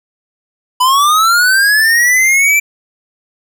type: linear sweep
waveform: square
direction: up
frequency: 987.8 to 2349 Hz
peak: -8 dBFS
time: 0.8-2.6 s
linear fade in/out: 10 ms
effects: none